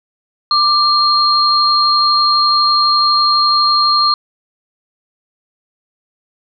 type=tone pair together; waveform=sine; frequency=1184 / 4222 Hz; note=D6 / C8; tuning=+14 / +15 cents; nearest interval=octave + minor seventh; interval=2201 cents; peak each=-12 dBFS; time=0.51-4.14 s; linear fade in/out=2 ms; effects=none